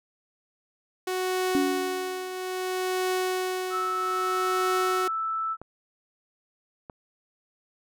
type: tone with tremolo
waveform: sawtooth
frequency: 370 Hz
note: F#4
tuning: in tune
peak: -20 dBFS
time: 1.07-5.08 s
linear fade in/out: 5 ms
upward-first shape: triangle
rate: 0.61 Hz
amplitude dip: 65%
type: tone with exponential decay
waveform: sine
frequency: 283.6 Hz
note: C#4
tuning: 40 cents sharp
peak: -20 dBFS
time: 1.55-2.38 s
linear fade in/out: 0 ms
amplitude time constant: 180 ms
type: tone with pitch glide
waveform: sine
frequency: 1308 to 1318.6 Hz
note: E6 to E6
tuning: -14 to 0 cents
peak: -26 dBFS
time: 3.7-5.57 s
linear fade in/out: 50 ms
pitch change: +14 cents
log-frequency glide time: 4.29-4.86 s
type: clicks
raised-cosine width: 1 ms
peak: -26 dBFS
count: 2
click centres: 5.616 / 6.898 s
effects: none